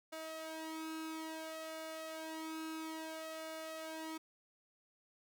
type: tone with flanger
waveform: sawtooth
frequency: 318.9 Hz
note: D#4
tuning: 43 cents sharp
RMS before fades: -45 dBFS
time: 0.12-4.18 s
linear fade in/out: 10 ms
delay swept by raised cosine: 1.4 to 2.39 ms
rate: 0.59 Hz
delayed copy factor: +0.7
effects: none